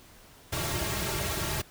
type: noise with comb filter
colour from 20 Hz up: pink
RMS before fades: -31 dBFS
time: 0.52-1.62 s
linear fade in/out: 10 ms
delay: 4 ms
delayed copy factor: -1
effects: pink hiss -54 dBFS RMS until 1.7 s